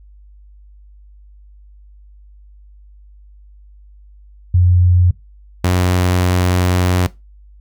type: tone pair in turn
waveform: sine / sawtooth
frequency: 89.3 / 90.49 Hz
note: F2 / F#2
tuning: +39 / -38 cents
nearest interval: unison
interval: 23 cents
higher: second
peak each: -8 dBFS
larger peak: neither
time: 4.54-5.11 / 5.64-7.07 s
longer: second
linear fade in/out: 5 ms
effects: noise-tail reverb RT60 0.2 s tail -18 dB re dry + added 50 Hz sine -40 dBFS peak until 7.6 s